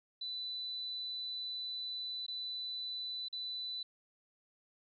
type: tone with dropouts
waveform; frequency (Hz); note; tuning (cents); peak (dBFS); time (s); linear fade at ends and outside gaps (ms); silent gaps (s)
sine; 3989; B7; +17; -38; 0.21-3.83; 5; 2.265-2.281 / 3.285-3.327
effects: none